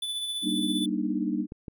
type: tone with tremolo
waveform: square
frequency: 3484 Hz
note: A7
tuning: 18 cents flat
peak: -29 dBFS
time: 0.02-0.86 s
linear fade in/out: 5 ms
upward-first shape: sine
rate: 15 Hz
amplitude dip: 35%
type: chord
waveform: sine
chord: Eb major seventh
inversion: first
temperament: equal with one note detuned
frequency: 196 / 236.7 / 293.7 / 311.1 Hz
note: G3 / Bb3 / D4 / Eb4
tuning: 0 / +27 / 0 / 0 cents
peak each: -31 dBFS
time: 0.42-1.47 s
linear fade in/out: 50 ms
type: clicks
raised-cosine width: 3 ms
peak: -25 dBFS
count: 2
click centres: 1.521 / 1.682 s
effects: none